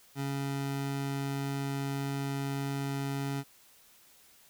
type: tone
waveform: 25% pulse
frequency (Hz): 138.59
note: C#3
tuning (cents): 0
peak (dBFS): -28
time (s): 0.15-3.44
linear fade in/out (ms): 50
effects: white hiss -60 dBFS RMS until 4.49 s